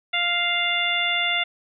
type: harmonic tone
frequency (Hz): 698.5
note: F5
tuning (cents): 0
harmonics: 1 / 2 / 3 / 4 / 5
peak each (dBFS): -30 / -30 / -24 / -26 / -26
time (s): 0.13-1.44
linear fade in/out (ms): 10
effects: none